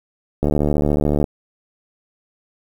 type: click train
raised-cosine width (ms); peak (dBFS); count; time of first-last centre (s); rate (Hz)
2; -5; 61; 0.43-1.242; 73.9
effects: 7-bit